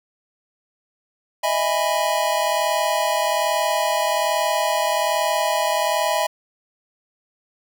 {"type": "chord", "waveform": "square", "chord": "E major seventh", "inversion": "third", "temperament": "just", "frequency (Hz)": [618.1, 659.3, 824.1, 988.9], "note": ["D#5", "E5", "G#5", "B5"], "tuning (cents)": [-12, 0, -14, 2], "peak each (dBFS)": -25, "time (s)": [1.43, 6.27], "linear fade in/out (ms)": 10, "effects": []}